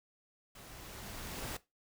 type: noise with level ramp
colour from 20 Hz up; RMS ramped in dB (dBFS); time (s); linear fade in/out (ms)
pink; -53 to -40; 0.55-1.57; 5
effects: noise-tail reverb RT60 0.2 s tail -17 dB re dry